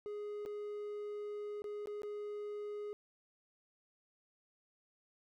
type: tone with dropouts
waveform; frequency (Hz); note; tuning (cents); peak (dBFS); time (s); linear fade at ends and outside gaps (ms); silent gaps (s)
triangle; 415.7; G#4; +2; -38; 0.06-2.93; 0; 0.452-0.46 / 1.62-1.642 / 1.858-1.872 / 2.019-2.033
effects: none